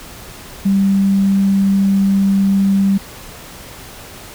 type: tone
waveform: sine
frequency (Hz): 196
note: G3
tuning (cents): 0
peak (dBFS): -10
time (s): 0.65-2.98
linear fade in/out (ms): 10
effects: pink hiss -35 dBFS RMS until 4.34 s